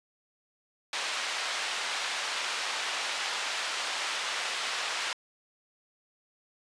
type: band-pass noise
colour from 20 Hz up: white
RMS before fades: -33 dBFS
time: 0.93-5.13 s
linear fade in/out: 2 ms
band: 720 to 3800 Hz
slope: 12 dB/octave
effects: resampled to 22050 Hz